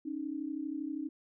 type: tone pair together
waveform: sine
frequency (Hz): 276.2 / 308.8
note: C#4 / D#4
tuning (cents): -6 / -13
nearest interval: major second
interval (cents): 193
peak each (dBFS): -38 / -37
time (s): 0.05-1.09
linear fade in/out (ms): 10
effects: none

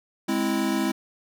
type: chord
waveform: square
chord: Ab augmented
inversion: none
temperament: equal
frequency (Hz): 207.7 / 261.6 / 329.6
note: Ab3 / C4 / E4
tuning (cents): 0 / 0 / 0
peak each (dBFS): -28 / -28 / -27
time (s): 0.28-0.92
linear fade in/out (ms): 10
effects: none

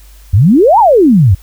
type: exponential two-way sweep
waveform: sine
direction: up then down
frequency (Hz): 83.4 to 986 to 83.4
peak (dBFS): -3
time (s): 0.33-1.35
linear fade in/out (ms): 10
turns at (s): 0.79
effects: added 50 Hz sine -35 dBFS peak until 1.42 s + white hiss -45 dBFS RMS until 1.42 s

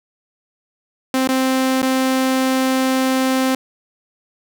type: tone with dropouts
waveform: sawtooth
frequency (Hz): 261.6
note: C4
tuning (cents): 0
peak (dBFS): -11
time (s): 1.14-3.55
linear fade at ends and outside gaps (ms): 2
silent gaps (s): 1.275-1.289 / 1.819-1.828
effects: none

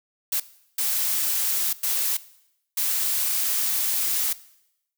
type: noise bursts at uneven times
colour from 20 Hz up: blue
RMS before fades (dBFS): -24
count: 4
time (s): 0.32-0.4 / 0.78-1.73 / 1.83-2.17 / 2.77-4.33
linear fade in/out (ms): 5
effects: noise-tail reverb RT60 0.8 s tail -18 dB re dry

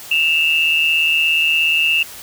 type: tone pair together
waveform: sine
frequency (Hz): 2643 / 2800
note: E7 / F7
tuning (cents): +4 / +4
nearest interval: minor second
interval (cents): 100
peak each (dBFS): -15 / -16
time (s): 0.11-2.03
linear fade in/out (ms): 5
effects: white hiss -35 dBFS RMS until 2.22 s

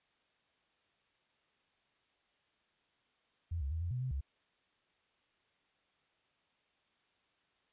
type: tone with pitch steps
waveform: sine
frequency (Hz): 84.1 / 68.9 / 81.1 / 86.6 / 125 / 128.9 / 68.5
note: E2 / C#2 / E2 / F2 / B2 / C3 / C#2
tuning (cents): +35 / -10 / -28 / -14 / +21 / -26 / -20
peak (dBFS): -34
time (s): 3.51-4.21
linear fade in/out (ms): 10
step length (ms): 100
effects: white hiss -75 dBFS RMS until 7.72 s + resampled to 8000 Hz

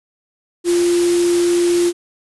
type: tone in noise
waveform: sine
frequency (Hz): 347.7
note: F4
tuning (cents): -8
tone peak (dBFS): -12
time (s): 0.64-1.93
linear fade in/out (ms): 50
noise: white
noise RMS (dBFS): -25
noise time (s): 0.64-1.93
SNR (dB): +10
effects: resampled to 24000 Hz

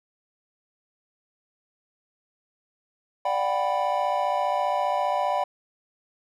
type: chord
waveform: triangle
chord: G major seventh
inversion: second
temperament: equal with one note detuned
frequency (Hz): 587.3 / 729 / 784 / 987.8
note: D5 / F#5 / G5 / B5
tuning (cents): 0 / -26 / 0 / 0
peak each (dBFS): -26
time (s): 3.25-5.44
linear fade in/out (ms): 5
effects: none

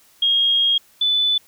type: tone pair in turn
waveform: sine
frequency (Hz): 3258 / 3492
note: G#7 / A7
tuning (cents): -34 / -14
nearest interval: minor second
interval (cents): 120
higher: second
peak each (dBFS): -14 / -15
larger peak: first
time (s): 0.22-0.78 / 1.01-1.38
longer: first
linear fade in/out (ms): 5
effects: white hiss -54 dBFS RMS until 1.47 s

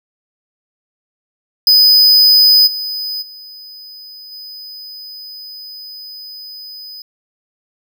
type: tone with level steps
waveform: square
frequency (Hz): 5000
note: D#8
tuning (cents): +8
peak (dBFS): -6 / -20 / -33 / -30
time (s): 1.67-7.02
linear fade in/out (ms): 2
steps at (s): 2.66 / 3.21 / 4.31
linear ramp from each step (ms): 20
effects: none

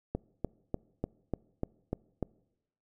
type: click train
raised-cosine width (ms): 2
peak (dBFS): -18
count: 8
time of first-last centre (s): 0.15-2.227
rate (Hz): 3.37
effects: noise-tail reverb RT60 0.9 s tail -24 dB re dry

